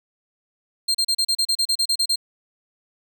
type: tone bursts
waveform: 35% pulse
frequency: 4186 Hz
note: C8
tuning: in tune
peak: -16 dBFS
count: 13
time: 0.88-2.159 s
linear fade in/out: 10 ms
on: 67 ms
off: 34 ms
effects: none